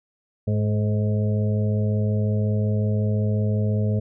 harmonic tone with a mistuned harmonic, 105.5 Hz, G#2, 28 cents sharp, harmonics 1 / 2 / 4 / 5 / 6, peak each -20 / -26 / -32 / -34 / -36 dBFS, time 0.47-4 s, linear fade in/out 10 ms, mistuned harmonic 4, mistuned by +23 cents, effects none

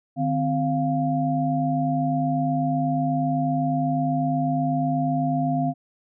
sine tone cluster, 151.6 / 259.7 / 697 Hz, D#3 / C4 / F5, -45 / -13 / -4 cents, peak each -25 / -24 / -25 dBFS, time 0.16-5.74 s, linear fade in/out 50 ms, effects none

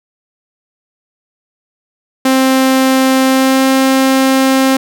sawtooth tone with pitch glide, 263.2 to 265.6 Hz, C4 to C4, +10 to +26 cents, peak -4 dBFS, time 2.25-4.77 s, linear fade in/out 5 ms, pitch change +16 cents, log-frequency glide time 3.26-3.66 s, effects none

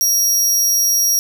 sawtooth tone with amplitude modulation, 5660 Hz, F8, 22 cents sharp, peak -9 dBFS, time 0.01-1.19 s, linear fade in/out 0 ms, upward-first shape sine, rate 186 Hz, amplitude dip 25%, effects none

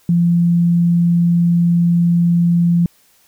sine tone, 171.7 Hz, F3, 29 cents flat, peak -10 dBFS, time 0.09-2.86 s, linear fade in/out 2 ms, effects white hiss -54 dBFS RMS until 3.27 s

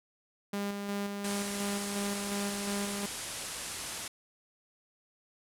sawtooth tone with tremolo, 201.7 Hz, G3, 50 cents sharp, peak -28 dBFS, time 0.53-3.06 s, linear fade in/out 5 ms, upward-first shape square, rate 2.8 Hz, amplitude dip 35%
white low-pass noise, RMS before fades -40 dBFS, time 1.24-4.08 s, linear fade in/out 5 ms, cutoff 11000 Hz, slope 48 dB/octave
effects none

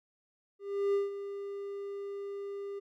triangle tone with ADSR envelope, 400 Hz, G4, 35 cents sharp, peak -23 dBFS, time 0.59-2.8 s, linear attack 350 ms, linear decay 160 ms, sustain -12 dB, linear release 17 ms, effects none

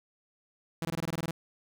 sawtooth tone bursts, 164.81 Hz, E3, in tune, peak -27 dBFS, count 10, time 0.82-1.309 s, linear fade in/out 0 ms, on 30 ms, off 21 ms, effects none

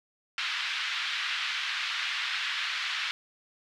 white band-pass noise, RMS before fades -32 dBFS, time 0.38-3.11 s, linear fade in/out 0 ms, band 1300 to 3700 Hz, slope 24 dB/octave, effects none

